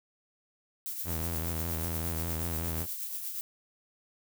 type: noise with tremolo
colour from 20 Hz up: violet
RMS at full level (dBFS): -35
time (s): 0.86-3.41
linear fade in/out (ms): 0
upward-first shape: triangle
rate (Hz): 8.4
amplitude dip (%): 50
type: tone with vibrato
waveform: sawtooth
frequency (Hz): 82.41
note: E2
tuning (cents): 0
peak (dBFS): -29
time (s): 1.04-2.87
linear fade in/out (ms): 50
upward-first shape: triangle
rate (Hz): 5.1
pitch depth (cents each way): 73
effects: none